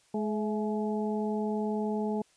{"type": "harmonic tone with a mistuned harmonic", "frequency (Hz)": 212.1, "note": "G#3", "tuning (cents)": 37, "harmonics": [1, 2, 3, 4], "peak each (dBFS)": [-30, -33, -40, -38], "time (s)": [0.14, 2.22], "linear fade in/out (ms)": 5, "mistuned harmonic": 3, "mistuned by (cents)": 58, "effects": ["white hiss -65 dBFS RMS until 2.36 s", "resampled to 22050 Hz"]}